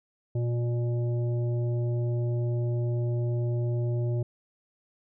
harmonic tone, 119.7 Hz, A#2, 46 cents sharp, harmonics 1 / 3 / 5 / 7, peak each -25 / -35 / -40 / -54 dBFS, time 0.35-4.23 s, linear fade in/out 5 ms, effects none

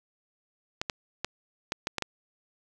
clicks, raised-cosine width 0.2 ms, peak -12 dBFS, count 7, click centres 0.815 / 0.898 / 1.246 / 1.721 / 1.871 / 1.983 / 2.023 s, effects none

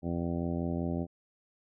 harmonic tone, 85.2 Hz, F2, 42 cents flat, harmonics 1 / 2 / 3 / 4 / 5 / 6 / 7 / 8 / 9, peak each -37 / -34 / -35 / -39 / -44 / -47 / -42 / -51 / -47 dBFS, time 0.02-1.07 s, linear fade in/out 50 ms, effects none

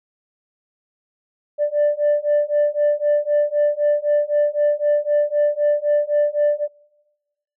sine beating tone pair, 587.3 / 591.2 Hz, D5 / D5, 0 / +11 cents, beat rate 3.9 Hz, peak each -17 dBFS, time 1.58-6.68 s, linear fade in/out 50 ms, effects noise-tail reverb RT60 1.0 s tail -22 dB re dry + tanh soft clip ceiling -11 dBFS

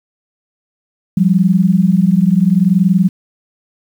sine tone pair together, 174.56 / 195.2 Hz, F3 / G3, -1 / -7 cents, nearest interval major second, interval 194 cents, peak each -11 dBFS, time 1.17-3.09 s, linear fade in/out 5 ms, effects 7-bit

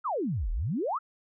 sine exponential two-way sweep, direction down then up, 1396.9 to 35.62 to 1396.9 Hz, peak -27 dBFS, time 0.04-0.99 s, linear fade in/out 20 ms, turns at 0.51 s, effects none

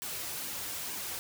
white noise with flanger, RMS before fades -38 dBFS, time 0.02-1.19 s, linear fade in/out 0 ms, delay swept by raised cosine 1.5 to 4.9 ms, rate 2.2 Hz, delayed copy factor -0.55, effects none

